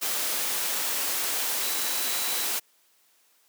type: tone in noise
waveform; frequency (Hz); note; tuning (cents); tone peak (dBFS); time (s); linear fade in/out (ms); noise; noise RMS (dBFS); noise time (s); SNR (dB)
sine; 3951; B7; 0; -37; 1.61-2.46; 20; white; -28; 0.01-2.6; -12
effects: white hiss -64 dBFS RMS until 3.48 s + high-pass 300 Hz 12 dB/octave